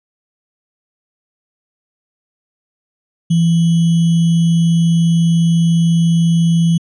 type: tone with sample-and-hold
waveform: sine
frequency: 167.1 Hz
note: E3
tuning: 24 cents sharp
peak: -9 dBFS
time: 3.3-6.78 s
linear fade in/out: 10 ms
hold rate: 3150 Hz
effects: resampled to 24000 Hz